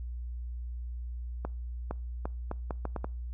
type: accelerating click train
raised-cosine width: 1 ms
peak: -20 dBFS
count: 8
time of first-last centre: 1.45-3.044 s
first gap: 460 ms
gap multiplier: 0.75
effects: noise-tail reverb RT60 0.4 s tail -25 dB re dry + added 60 Hz sine -35 dBFS peak until 3.33 s